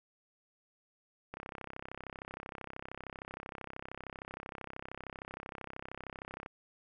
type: click train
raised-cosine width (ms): 0.5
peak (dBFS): -27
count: 170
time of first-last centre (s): 1.34-6.461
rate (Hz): 33
effects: none